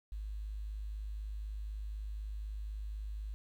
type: tone with quantisation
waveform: sine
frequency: 52 Hz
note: G#1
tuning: 3 cents sharp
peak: -38 dBFS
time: 0.12-3.34 s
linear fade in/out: 0 ms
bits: 11
effects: none